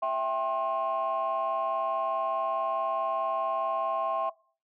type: chord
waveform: sine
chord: C major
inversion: first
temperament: equal with one note detuned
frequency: 659.3 / 784 / 1067.3 Hz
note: E5 / G5 / C6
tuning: 0 / 0 / +34 cents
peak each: -28 / -32 / -28 dBFS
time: 0.02-4.3 s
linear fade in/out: 10 ms
effects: noise-tail reverb RT60 0.4 s tail -21 dB re dry + tanh soft clip ceiling -21 dBFS